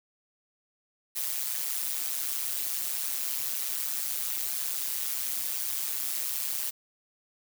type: noise with amplitude modulation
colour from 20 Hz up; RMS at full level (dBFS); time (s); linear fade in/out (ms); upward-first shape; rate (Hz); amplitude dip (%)
blue; -28; 1.15-6.71; 20; sine; 140; 85
effects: none